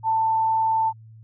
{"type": "tone", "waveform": "sine", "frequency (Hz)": 889, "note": "A5", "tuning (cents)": 18, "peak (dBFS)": -18, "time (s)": [0.03, 0.93], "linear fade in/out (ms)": 50, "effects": ["added 111 Hz sine -43 dBFS peak until 1.23 s"]}